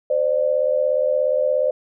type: tone pair together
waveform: sine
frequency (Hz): 519 / 596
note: C5 / D5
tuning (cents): -14 / +25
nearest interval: major second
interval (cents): 239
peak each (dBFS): -19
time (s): 0.1-1.71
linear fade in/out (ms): 5
effects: none